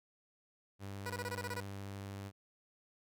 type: tone with vibrato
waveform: sawtooth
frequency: 98.9 Hz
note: G2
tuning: 16 cents sharp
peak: -39 dBFS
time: 0.79-2.32 s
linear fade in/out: 50 ms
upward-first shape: triangle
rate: 13 Hz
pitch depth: 9 cents each way
type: tone bursts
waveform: 15% pulse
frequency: 487.2 Hz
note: B4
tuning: 24 cents flat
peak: -32 dBFS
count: 9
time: 1.06-1.602 s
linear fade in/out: 2 ms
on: 38 ms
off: 25 ms
effects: none